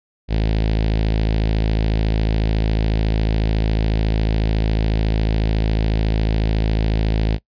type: tone with notch filter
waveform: sawtooth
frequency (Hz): 54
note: A1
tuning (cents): -32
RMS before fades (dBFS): -18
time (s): 0.28-7.39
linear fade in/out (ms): 50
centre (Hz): 1200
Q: 0.89
effects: noise-tail reverb RT60 0.1 s tail -22 dB re dry + resampled to 11025 Hz